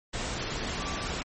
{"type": "tone in noise", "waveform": "sine", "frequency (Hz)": 1161, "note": "D6", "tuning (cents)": -20, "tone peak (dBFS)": -40, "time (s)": [0.79, 1.08], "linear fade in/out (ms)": 10, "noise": "pink", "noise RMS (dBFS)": -33, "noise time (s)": [0.13, 1.23], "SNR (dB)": -10, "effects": ["MP3 32 kbps"]}